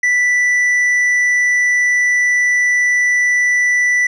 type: tone with tanh clipping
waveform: sine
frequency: 1973 Hz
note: B6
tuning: 2 cents flat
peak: -12 dBFS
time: 0.03-4.07 s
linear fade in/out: 5 ms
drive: 5 dB
effects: none